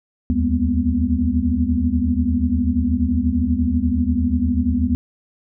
sine tone cluster, 74.8 / 83.2 / 203.8 / 237.5 / 249.6 Hz, D2 / E2 / G#3 / A#3 / B3, +32 / +17 / -32 / +33 / +19 cents, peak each -22 / -23 / -25 / -23 / -20 dBFS, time 0.3-4.95 s, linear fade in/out 0 ms, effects none

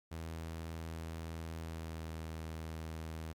sawtooth tone with pitch glide, 81.6 to 80.2 Hz, E2 to E2, -17 to -47 cents, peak -37 dBFS, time 0.11-3.33 s, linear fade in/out 10 ms, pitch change -30 cents, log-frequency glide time 1.69-2.12 s, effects MP3 96 kbps

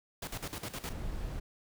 pink noise with tremolo, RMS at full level -39 dBFS, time 0.22-0.93 s, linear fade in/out 5 ms, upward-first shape square, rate 9.7 Hz, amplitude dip 75%
brown noise, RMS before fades -37 dBFS, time 0.9-1.4 s, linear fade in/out 10 ms
effects none

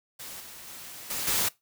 white noise with level steps, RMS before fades -41 / -45 / -43 / -32 / -26 dBFS, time 0.19-1.49 s, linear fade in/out 10 ms, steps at 0.4 / 0.67 / 1.1 / 1.27 s, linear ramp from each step 5 ms, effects noise-tail reverb RT60 0.2 s tail -21 dB re dry

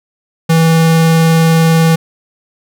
square tone with vibrato, 163.2 Hz, E3, 17 cents flat, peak -7 dBFS, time 0.49-1.96 s, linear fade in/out 10 ms, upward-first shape sine, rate 20 Hz, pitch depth 15 cents each way, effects none

